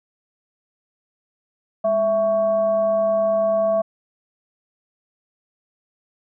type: tone with frequency modulation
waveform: sine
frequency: 659.3 Hz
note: E5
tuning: in tune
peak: -16 dBFS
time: 1.84-3.82 s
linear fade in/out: 10 ms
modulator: 456 Hz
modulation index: 0.37
effects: none